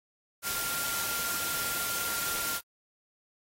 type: tone in noise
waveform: sine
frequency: 1390 Hz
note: F6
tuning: 9 cents flat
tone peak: -37 dBFS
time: 0.42-2.61 s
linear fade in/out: 50 ms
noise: white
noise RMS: -33 dBFS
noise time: 0.42-2.61 s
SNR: -7 dB
effects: AAC 48 kbps